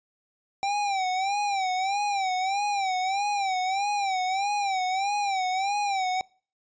square tone with vibrato, 780 Hz, G5, 9 cents flat, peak -25 dBFS, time 0.63-6.21 s, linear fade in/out 0 ms, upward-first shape sine, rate 1.6 Hz, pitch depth 100 cents each way, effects noise-tail reverb RT60 0.4 s tail -24 dB re dry + resampled to 16000 Hz

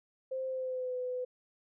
sine tone with pitch glide, 523 to 502 Hz, C5 to B4, -1 to +28 cents, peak -33 dBFS, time 0.31-1.25 s, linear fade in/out 10 ms, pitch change -71 cents, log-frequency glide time 0.47-0.96 s, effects none

